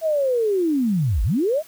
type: linear two-way sweep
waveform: sine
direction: down then up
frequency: 659 to 43.75 to 659 Hz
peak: -17 dBFS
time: 0.01-1.63 s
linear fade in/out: 50 ms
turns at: 1.23 s
effects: white hiss -48 dBFS RMS until 1.67 s